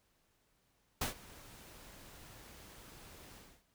pink noise with ADSR envelope, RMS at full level -33 dBFS, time 1.01-3.64 s, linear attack 6 ms, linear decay 120 ms, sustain -22 dB, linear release 290 ms, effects pink hiss -75 dBFS RMS until 3.74 s

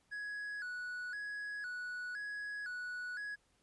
triangle tone with vibrato, 1569 Hz, G6, 1 cent sharp, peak -38 dBFS, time 0.11-3.36 s, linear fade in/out 20 ms, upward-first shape square, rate 0.98 Hz, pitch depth 110 cents each way, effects pink hiss -74 dBFS RMS until 3.62 s + resampled to 24000 Hz

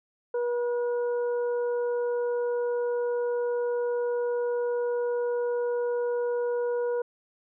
harmonic tone, 482.5 Hz, B4, 40 cents flat, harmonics 1 / 2 / 3, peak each -25 / -39 / -43 dBFS, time 0.34-7.02 s, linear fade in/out 5 ms, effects none

